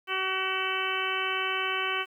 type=harmonic tone; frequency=378.8 Hz; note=F#4; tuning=41 cents sharp; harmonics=1 / 2 / 3 / 4 / 5 / 6 / 7 / 8; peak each=-36 / -39 / -33 / -34 / -39 / -35 / -34 / -34 dBFS; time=0.07-2.06 s; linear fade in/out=50 ms; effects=10-bit